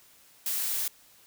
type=noise; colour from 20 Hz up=blue; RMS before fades=-30 dBFS; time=0.46-0.88 s; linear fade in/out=2 ms; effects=white hiss -58 dBFS RMS until 1.26 s